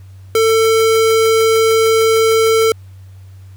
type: tone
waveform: square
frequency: 446.7 Hz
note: A4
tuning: 26 cents sharp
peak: -10 dBFS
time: 0.35-2.72 s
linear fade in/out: 2 ms
effects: added 95 Hz sine -34 dBFS peak until 3.56 s + pink hiss -54 dBFS RMS until 3.56 s